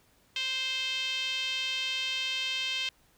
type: tone with band-pass filter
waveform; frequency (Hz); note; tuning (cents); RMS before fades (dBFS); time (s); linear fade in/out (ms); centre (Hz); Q
5% pulse; 523.3; C5; 0; -32; 0.36-2.89; 2; 3000; 3.5
effects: pink hiss -65 dBFS RMS until 3.17 s